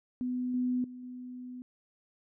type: tone with level steps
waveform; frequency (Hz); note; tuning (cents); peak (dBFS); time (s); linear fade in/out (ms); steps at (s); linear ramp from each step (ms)
sine; 250; B3; +21; -30 / -27 / -42 / -40; 0.21-1.62; 0; 0.54 / 0.84 / 1.03; 2
effects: none